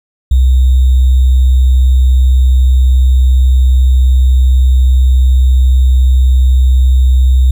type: tone with sample-and-hold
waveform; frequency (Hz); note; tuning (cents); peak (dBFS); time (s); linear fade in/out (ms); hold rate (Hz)
sine; 64.1; C2; -35; -4; 0.31-7.51; 5; 3675
effects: none